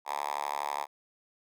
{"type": "tone with high-pass filter", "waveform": "5% pulse", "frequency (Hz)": 72.2, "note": "D2", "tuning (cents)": -29, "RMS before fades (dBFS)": -34, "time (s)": [0.05, 0.87], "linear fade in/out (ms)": 50, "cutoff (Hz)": 910, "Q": 4.4, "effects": []}